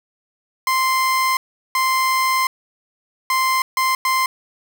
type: tone bursts at uneven times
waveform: 30% pulse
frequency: 1044 Hz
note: C6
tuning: 4 cents flat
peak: -13 dBFS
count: 5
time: 0.67-1.37 / 1.75-2.47 / 3.3-3.62 / 3.77-3.95 / 4.05-4.26 s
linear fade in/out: 2 ms
effects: 7-bit